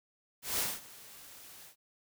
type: noise with ADSR envelope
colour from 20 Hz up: white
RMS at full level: -31 dBFS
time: 0.42-1.76 s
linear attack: 160 ms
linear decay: 220 ms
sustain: -21 dB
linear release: 100 ms
effects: none